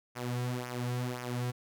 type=tone with flanger; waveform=sawtooth; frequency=123.47 Hz; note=B2; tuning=in tune; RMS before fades=-35 dBFS; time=0.15-1.52 s; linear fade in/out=20 ms; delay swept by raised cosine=0.24 to 3.44 ms; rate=1.9 Hz; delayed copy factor=-0.7; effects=none